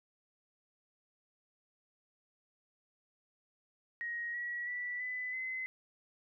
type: tone with pitch steps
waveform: sine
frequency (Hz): 1884 / 1922.5 / 1961.7 / 2002 / 2043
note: A#6 / B6 / B6 / B6 / C7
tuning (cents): +18 / -47 / -12 / +23 / -42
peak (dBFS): -36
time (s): 4.01-5.66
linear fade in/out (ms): 0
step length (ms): 330
effects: none